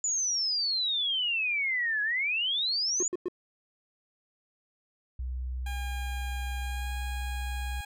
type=exponential two-way sweep; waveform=sine; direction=down then up; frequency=7040 to 1661.2 to 7040 Hz; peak=-26 dBFS; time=0.04-3.08 s; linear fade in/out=2 ms; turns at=2.02 s
type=tone bursts; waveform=triangle; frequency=359.2 Hz; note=F4; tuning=49 cents sharp; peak=-26 dBFS; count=3; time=3-3.284 s; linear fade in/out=2 ms; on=28 ms; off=100 ms
type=tone; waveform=sine; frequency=63 Hz; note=B1; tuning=35 cents sharp; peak=-31 dBFS; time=5.19-7.81 s; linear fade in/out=5 ms
type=tone with pitch glide; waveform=15% pulse; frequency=810 to 821.3 Hz; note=G#5 to G#5; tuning=-43 to -20 cents; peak=-32 dBFS; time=5.66-7.85 s; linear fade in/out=5 ms; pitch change=+23 cents; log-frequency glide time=6.61-6.92 s
effects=none